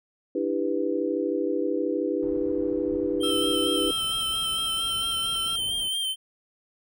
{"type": "chord", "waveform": "sine", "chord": "E minor seventh", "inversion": "third", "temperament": "just", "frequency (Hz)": [296.7, 329.6, 395.6, 494.4], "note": ["D4", "E4", "G4", "B4"], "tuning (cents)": [18, 0, 16, 2], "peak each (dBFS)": -29, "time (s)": [0.35, 3.91], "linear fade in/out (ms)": 5}
{"type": "low-pass noise", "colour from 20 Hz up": "pink", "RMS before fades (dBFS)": -45, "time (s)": [2.22, 5.88], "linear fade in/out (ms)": 5, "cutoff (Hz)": 640, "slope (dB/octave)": 12}
{"type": "tone with vibrato", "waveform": "square", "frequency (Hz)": 3136, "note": "G7", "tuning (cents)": 0, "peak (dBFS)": -26, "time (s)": [3.2, 6.16], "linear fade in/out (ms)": 50, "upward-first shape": "sine", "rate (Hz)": 4.4, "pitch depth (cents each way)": 35}
{"type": "tone with pitch glide", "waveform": "40% pulse", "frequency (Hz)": [1320, 1347], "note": ["E6", "E6"], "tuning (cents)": [2, 37], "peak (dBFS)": -34, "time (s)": [3.23, 5.56], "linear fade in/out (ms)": 5, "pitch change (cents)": 35, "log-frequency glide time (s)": [4.67, 4.91]}
{"effects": []}